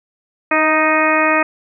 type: harmonic tone with a mistuned harmonic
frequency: 311.1 Hz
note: D#4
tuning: in tune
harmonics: 1 / 2 / 3 / 4 / 5 / 6 / 7 / 8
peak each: -20 / -18 / -21 / -18 / -24 / -19 / -23 / -20 dBFS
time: 0.51-1.43 s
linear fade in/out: 5 ms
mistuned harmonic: 2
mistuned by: +17 cents
effects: none